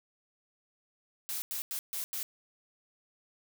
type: noise bursts at uneven times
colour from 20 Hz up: blue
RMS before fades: -36 dBFS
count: 5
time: 1.29-1.42 / 1.51-1.62 / 1.71-1.79 / 1.93-2.04 / 2.13-2.23 s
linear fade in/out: 0 ms
effects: none